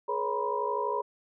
sine tone cluster, 420.9 / 481.6 / 554 / 963 / 1015 Hz, G#4 / B4 / C#5 / B5 / B5, +23 / -44 / -1 / -44 / +47 cents, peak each -33 / -37 / -36 / -31 / -35 dBFS, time 0.08-1.02 s, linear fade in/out 10 ms, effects none

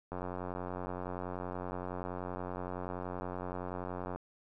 click train, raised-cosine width 1 ms, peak -25 dBFS, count 367, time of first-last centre 0.12-4.16 s, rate 90.6 Hz, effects none

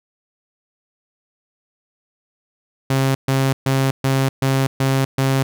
sawtooth tone bursts, 134.3 Hz, C3, 46 cents sharp, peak -11 dBFS, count 7, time 2.9-5.43 s, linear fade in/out 5 ms, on 250 ms, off 130 ms, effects none

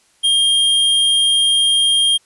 square tone, 3216 Hz, G7, 44 cents sharp, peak -12 dBFS, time 0.23-2.18 s, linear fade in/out 20 ms, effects white hiss -56 dBFS RMS until 2.25 s + resampled to 24000 Hz

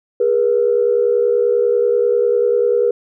sine tone pair together, 410.7 / 480.9 Hz, G#4 / B4, -19 / -46 cents, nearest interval minor third, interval 273 cents, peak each -16 / -13 dBFS, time 0.2-2.91 s, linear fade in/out 5 ms, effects tanh soft clip ceiling -4 dBFS

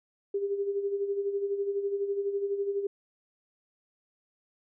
sine tone with tremolo, 400 Hz, G4, 35 cents sharp, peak -25 dBFS, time 0.34-2.87 s, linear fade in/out 5 ms, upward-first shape sine, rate 12 Hz, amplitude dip 60%, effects none

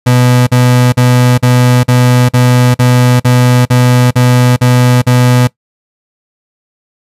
35% pulse tone bursts, 124.2 Hz, B2, 10 cents sharp, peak -3 dBFS, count 12, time 0.06-5.475 s, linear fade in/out 10 ms, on 410 ms, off 45 ms, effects noise-tail reverb RT60 0.1 s tail -20 dB re dry + resampled to 32000 Hz

